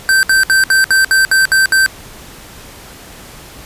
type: tone bursts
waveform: square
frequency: 1556 Hz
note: G6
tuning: 13 cents flat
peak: -8 dBFS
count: 9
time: 0.09-1.862 s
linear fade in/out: 0 ms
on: 140 ms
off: 64 ms
effects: pink hiss -35 dBFS RMS until 3.65 s + resampled to 32000 Hz